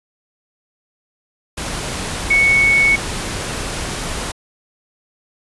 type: tone in noise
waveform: sine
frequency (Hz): 2217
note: C#7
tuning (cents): 0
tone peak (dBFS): -10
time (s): 2.3-2.96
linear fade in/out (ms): 10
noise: pink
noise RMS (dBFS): -24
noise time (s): 1.57-4.32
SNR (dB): +11
effects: resampled to 24000 Hz